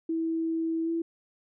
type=tone with pitch glide; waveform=sine; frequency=326.4 to 332.1 Hz; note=E4 to E4; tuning=-17 to +13 cents; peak=-26 dBFS; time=0.09-1.02 s; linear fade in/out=5 ms; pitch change=+30 cents; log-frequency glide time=0.84-0.9 s; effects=none